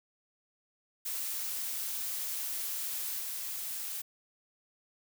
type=noise with level steps; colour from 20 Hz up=blue; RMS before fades=-36 / -38 dBFS; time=1.05-4.02 s; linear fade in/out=10 ms; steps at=3.19 s; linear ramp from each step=5 ms; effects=none